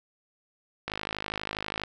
click train, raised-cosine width 0.3 ms, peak -15 dBFS, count 51, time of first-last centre 0.88-1.836 s, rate 52.3 Hz, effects none

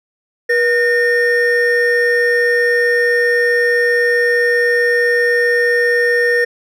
triangle tone pair together, 481.3 / 1827.7 Hz, B4 / A#6, -45 / -35 cents, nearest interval octave + major seventh, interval 2310 cents, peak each -12 dBFS, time 0.49-6.45 s, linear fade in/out 10 ms, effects none

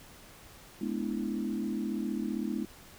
sine chord, E dominant seventh, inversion first, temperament equal with one note detuned, 211.6 / 246.9 / 293.7 / 329.6 Hz, G#3 / B3 / D4 / E4, +33 / 0 / 0 / 0 cents, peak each -34 / -36 / -38 / -37 dBFS, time 0.81-2.65 s, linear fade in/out 5 ms, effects pink hiss -53 dBFS RMS until 2.98 s

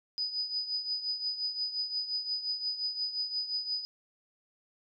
sine tone with tremolo, 4978 Hz, D#8, in tune, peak -28 dBFS, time 0.18-3.85 s, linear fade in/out 0 ms, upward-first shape triangle, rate 5.7 Hz, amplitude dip 75%, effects none

